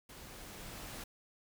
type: noise with level ramp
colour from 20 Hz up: pink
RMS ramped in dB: -52 to -45 dBFS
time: 0.09-1.04 s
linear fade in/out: 5 ms
effects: none